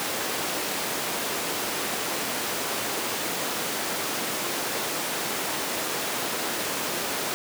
pink high-pass noise, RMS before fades -29 dBFS, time 0-7.34 s, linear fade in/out 0 ms, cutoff 290 Hz, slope 12 dB/octave, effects none

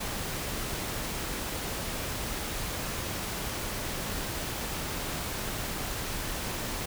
pink noise, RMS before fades -34 dBFS, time 0-6.86 s, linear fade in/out 10 ms, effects none

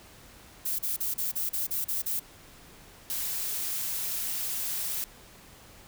violet noise bursts, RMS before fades -30 dBFS, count 9, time 0.65-2.198 s, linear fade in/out 10 ms, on 140 ms, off 36 ms
blue noise, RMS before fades -32 dBFS, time 3.1-5.04 s, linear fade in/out 0 ms
effects pink hiss -52 dBFS RMS until 5.87 s

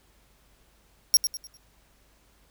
sawtooth tone with echo, 5588 Hz, F8, in tune, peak -12 dBFS, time 1.14-1.17 s, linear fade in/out 0 ms, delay 100 ms, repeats 4, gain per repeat -9 dB, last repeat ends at 1.57 s, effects added 50 Hz sine -63 dBFS peak until 2.5 s + pink hiss -63 dBFS RMS until 2.5 s

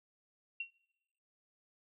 sine tone with exponential decay, 2739 Hz, F7, 34 cents flat, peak -33 dBFS, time 0.6-0.71 s, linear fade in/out 5 ms, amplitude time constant 23 ms, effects noise-tail reverb RT60 1.0 s tail -25 dB re dry

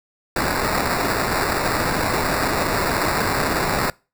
white noise with sample-and-hold, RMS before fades -21 dBFS, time 0.36-3.9 s, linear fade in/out 2 ms, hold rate 3150 Hz, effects noise-tail reverb RT60 0.3 s tail -24 dB re dry

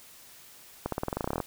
accelerating click train, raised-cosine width 1 ms, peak -15 dBFS, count 15, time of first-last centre 0.86-1.402 s, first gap 63 ms, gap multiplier 0.92, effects white hiss -52 dBFS RMS until 1.46 s

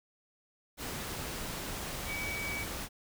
sine tone in noise, 2277 Hz, C#7, 46 cents sharp, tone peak -36 dBFS, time 2.06-2.66 s, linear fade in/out 50 ms, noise pink, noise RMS -39 dBFS, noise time 0.77-2.89 s, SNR 0 dB, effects none

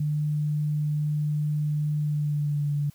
sine tone with pitch glide, 149.8 to 145.37 Hz, D3 to D3, +35 to -17 cents, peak -23 dBFS, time 0-2.9 s, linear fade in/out 5 ms, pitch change -52 cents, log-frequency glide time 2-2.72 s, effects white hiss -59 dBFS RMS until 2.94 s

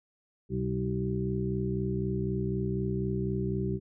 harmonic tone with a mistuned harmonic, 64 Hz, C2, 38 cents flat, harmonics 1 / 2 / 3 / 5 / 6, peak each -38 / -32 / -33 / -38 / -34 dBFS, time 0.49-3.8 s, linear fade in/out 50 ms, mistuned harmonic 1, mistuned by +120 cents, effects none

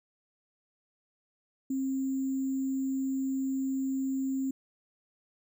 sine tone with sample-and-hold, 267 Hz, C4, 35 cents sharp, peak -28 dBFS, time 1.7-4.51 s, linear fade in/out 5 ms, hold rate 7350 Hz, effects none

